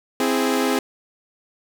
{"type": "chord", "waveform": "sawtooth", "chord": "C augmented", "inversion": "none", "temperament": "equal", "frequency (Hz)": [261.6, 329.6, 415.3], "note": ["C4", "E4", "G#4"], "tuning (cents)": [0, 0, 0], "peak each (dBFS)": [-17, -22, -19], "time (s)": [0.2, 0.79], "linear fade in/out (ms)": 2, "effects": []}